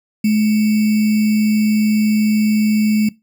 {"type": "tone with sample-and-hold", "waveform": "sine", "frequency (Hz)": 213.8, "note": "A3", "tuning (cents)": -49, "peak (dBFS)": -11, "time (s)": [0.24, 3.09], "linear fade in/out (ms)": 5, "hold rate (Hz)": 2450, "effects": ["noise-tail reverb RT60 0.2 s tail -20 dB re dry"]}